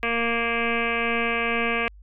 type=tone with frequency modulation; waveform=sine; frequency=1396.9 Hz; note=F6; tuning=in tune; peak=-21 dBFS; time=0.03-1.88 s; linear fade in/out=0 ms; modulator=233 Hz; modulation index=5.4; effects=added 50 Hz sine -44 dBFS peak until 2.02 s